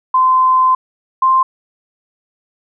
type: tone pair in turn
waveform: sine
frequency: 1032 / 1047.6 Hz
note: C6 / C6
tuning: -24 / +2 cents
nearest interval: unison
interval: 26 cents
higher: second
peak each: -8 dBFS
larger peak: neither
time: 0.14-0.75 / 1.22-1.43 s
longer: first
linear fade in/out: 5 ms
effects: none